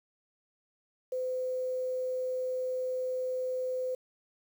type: tone with quantisation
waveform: sine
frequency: 510 Hz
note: C5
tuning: 44 cents flat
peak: -30 dBFS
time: 1.12-3.95 s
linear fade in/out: 5 ms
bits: 9
effects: none